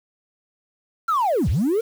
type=linear two-way sweep; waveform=triangle; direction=down then up; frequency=1396.9 to 54.5 to 473.9 Hz; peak=-14 dBFS; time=1.08-1.81 s; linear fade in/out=10 ms; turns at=1.49 s; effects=tanh soft clip ceiling -14 dBFS + 7-bit